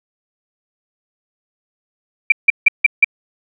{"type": "tone bursts", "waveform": "sine", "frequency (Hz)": 2349, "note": "D7", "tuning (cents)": 0, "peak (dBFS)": -4, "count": 5, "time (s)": [2.3, 3.045], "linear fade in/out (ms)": 5, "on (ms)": 21, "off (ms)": 160, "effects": []}